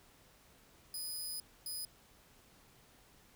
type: tone bursts at uneven times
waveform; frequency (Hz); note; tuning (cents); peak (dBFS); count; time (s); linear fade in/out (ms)
15% pulse; 4991; D#8; +5; -33; 2; 0.94-1.4 / 1.66-1.85; 2
effects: pink hiss -64 dBFS RMS until 3.35 s